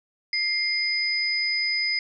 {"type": "tone pair together", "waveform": "sine", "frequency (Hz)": [2100, 4995], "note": ["C7", "D#8"], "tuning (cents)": [6, 6], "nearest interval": "octave + minor third", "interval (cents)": 1500, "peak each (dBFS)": -25, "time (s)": [0.33, 1.99], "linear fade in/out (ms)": 2, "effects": []}